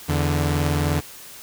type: tone pair together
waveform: sawtooth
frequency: 83 / 146.32 Hz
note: E2 / D3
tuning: +12 / -6 cents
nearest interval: minor seventh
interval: 982 cents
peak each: -18 dBFS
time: 0.08-1.01 s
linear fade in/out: 20 ms
effects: white hiss -41 dBFS RMS until 1.42 s